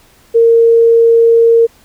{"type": "tone", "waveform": "sine", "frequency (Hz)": 460.9, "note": "A#4", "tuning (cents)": -20, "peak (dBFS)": -4, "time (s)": [0.34, 1.67], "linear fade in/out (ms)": 20, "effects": ["pink hiss -47 dBFS RMS until 1.84 s"]}